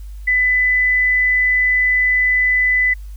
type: tone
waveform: sine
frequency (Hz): 2000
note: B6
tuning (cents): +21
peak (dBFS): -12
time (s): 0.27-2.94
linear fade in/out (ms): 10
effects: added 50 Hz sine -29 dBFS peak until 3.16 s + white hiss -54 dBFS RMS until 3.16 s